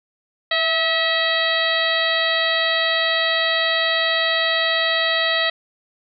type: harmonic tone with a mistuned harmonic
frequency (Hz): 645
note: E5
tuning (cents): -38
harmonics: 1 / 2 / 3 / 4 / 5 / 6 / 7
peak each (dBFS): -24 / -27 / -21 / -29 / -26 / -23 / -31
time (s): 0.51-5.5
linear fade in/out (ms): 5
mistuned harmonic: 1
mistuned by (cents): +37
effects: none